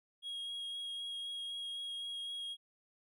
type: tone with vibrato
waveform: triangle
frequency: 3285 Hz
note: G#7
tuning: 20 cents flat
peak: -38 dBFS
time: 0.22-2.57 s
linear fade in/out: 50 ms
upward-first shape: sine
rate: 3.9 Hz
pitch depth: 10 cents each way
effects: none